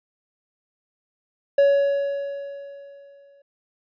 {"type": "tone with exponential decay", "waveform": "triangle", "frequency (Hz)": 561, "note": "C#5", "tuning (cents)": 21, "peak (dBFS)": -10, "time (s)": [1.58, 3.42], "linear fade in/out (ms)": 5, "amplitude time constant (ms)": 400, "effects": ["resampled to 11025 Hz"]}